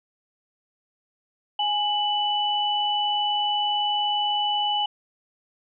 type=tone pair together; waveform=sine; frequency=830.6 / 2978 Hz; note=G#5 / F#7; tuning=0 / +11 cents; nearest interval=octave + minor seventh; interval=2211 cents; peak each=-24 dBFS; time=1.59-4.86 s; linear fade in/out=5 ms; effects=none